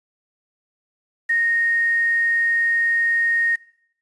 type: tone with quantisation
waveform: sine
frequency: 1856 Hz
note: A#6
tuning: 8 cents flat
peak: -16 dBFS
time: 1.29-3.56 s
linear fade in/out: 10 ms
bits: 7
effects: noise-tail reverb RT60 0.7 s tail -22 dB re dry + resampled to 24000 Hz